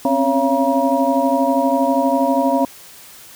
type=tone cluster; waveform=sine; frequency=261.7 / 274.1 / 556 / 681 / 953 Hz; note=C4 / C#4 / C#5 / F5 / A#5; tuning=0 / -19 / +5 / -44 / +38 cents; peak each=-20 dBFS; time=0.05-2.65 s; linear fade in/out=2 ms; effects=white hiss -41 dBFS RMS until 3.35 s